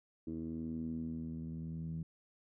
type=tone with low-pass filter sweep; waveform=10% pulse; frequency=80.9 Hz; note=E2; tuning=32 cents flat; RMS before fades=-41 dBFS; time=0.27-2.03 s; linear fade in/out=5 ms; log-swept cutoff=300 to 170 Hz; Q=4.6; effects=none